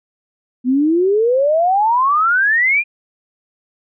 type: exponential sweep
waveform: sine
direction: up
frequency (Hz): 243.6 to 2468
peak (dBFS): -11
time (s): 0.64-2.84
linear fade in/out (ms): 50
effects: none